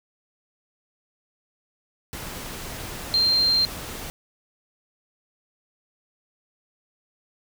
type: tone in noise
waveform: sine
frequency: 4173 Hz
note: C8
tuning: 5 cents flat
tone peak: -17 dBFS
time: 3.14-3.65 s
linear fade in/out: 0 ms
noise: pink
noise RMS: -35 dBFS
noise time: 2.13-4.1 s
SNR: +15 dB
effects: none